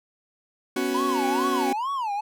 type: chord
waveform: 40% pulse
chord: B suspended second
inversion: none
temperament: equal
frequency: 246.9 / 277.2 / 370 Hz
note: B3 / C#4 / F#4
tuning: 0 / 0 / 0 cents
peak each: -29 / -27 / -26 dBFS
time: 0.76-1.73 s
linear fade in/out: 5 ms
type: tone with vibrato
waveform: triangle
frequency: 949 Hz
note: A#5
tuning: 31 cents sharp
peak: -23 dBFS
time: 0.94-2.21 s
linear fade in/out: 10 ms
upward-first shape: sine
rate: 2.3 Hz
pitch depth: 290 cents each way
effects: none